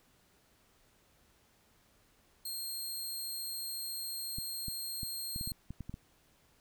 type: tone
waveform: 15% pulse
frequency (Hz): 4218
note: C8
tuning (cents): +13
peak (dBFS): -31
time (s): 2.45-5.52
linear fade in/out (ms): 5
type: clicks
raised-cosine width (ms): 5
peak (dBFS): -29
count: 11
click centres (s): 4.385 / 4.683 / 5.032 / 5.361 / 5.411 / 5.475 / 5.518 / 5.706 / 5.807 / 5.895 / 5.941
effects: pink hiss -68 dBFS RMS until 6.6 s